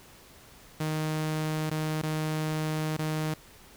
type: tone with dropouts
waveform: sawtooth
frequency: 155.56 Hz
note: D#3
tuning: in tune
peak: -24 dBFS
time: 0.8-3.34 s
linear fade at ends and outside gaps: 5 ms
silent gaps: 1.699-1.711 / 2.018-2.032 / 2.968-2.988 s
effects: pink hiss -53 dBFS RMS until 3.76 s